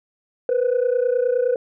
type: tone pair together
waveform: sine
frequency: 480.3 / 510 Hz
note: B4 / C5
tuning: -48 / -44 cents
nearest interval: minor second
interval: 104 cents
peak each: -18 dBFS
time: 0.49-1.56 s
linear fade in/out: 2 ms
effects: tanh soft clip ceiling -13 dBFS